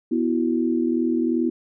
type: chord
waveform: sine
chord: B suspended fourth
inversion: none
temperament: equal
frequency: 246.9 / 329.6 / 370 Hz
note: B3 / E4 / F#4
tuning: 0 / 0 / 0 cents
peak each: -22 / -22 / -28 dBFS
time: 0.11-1.5 s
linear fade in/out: 10 ms
effects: none